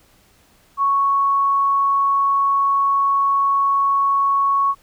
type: tone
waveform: sine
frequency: 1108.7 Hz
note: C#6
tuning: in tune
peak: -14 dBFS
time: 0.77-4.75 s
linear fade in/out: 50 ms
effects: pink hiss -55 dBFS RMS until 4.82 s